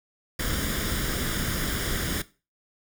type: noise with comb filter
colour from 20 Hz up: pink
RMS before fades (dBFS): -28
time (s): 0.39-2.22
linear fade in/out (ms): 5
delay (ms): 0.58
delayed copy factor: +0.65
effects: noise-tail reverb RT60 0.3 s tail -17 dB re dry